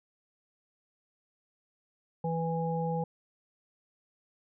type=harmonic tone; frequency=164.81 Hz; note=E3; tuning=in tune; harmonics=1 / 3 / 5; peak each=-31 / -34 / -35 dBFS; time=2.24-3.04 s; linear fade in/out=5 ms; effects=none